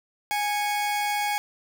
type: tone pair together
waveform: 40% pulse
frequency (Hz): 827.8 / 2210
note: G#5 / C#7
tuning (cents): -6 / -6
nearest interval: octave + perfect fourth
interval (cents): 1700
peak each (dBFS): -24 / -30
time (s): 0.31-1.38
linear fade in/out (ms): 0
effects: none